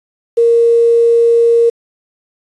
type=tone with quantisation; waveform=sine; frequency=466.2 Hz; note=A#4; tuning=in tune; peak=-6 dBFS; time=0.37-1.7 s; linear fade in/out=10 ms; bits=6; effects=resampled to 22050 Hz